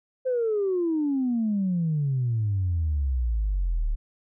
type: exponential sweep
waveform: sine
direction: down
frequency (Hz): 524 to 35.49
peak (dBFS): -21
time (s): 0.25-3.96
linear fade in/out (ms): 20
effects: tanh soft clip ceiling -18 dBFS